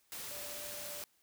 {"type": "tone in noise", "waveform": "sine", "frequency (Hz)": 587.3, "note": "D5", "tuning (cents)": 0, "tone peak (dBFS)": -50, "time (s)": [0.31, 1.02], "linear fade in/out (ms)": 0, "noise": "white", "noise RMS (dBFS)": -44, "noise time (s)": [0.12, 1.04], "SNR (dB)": -9, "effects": ["white hiss -72 dBFS RMS until 1.22 s"]}